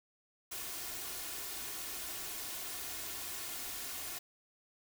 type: noise with comb filter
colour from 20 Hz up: white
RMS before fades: -42 dBFS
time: 0.51-4.19 s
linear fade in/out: 10 ms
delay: 2.8 ms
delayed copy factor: +0.5
effects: none